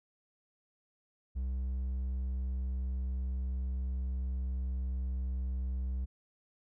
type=tone with hard clipping; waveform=sine; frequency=64.3 Hz; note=C2; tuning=30 cents flat; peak=-33 dBFS; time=1.35-6.06 s; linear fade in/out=20 ms; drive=3 dB; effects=none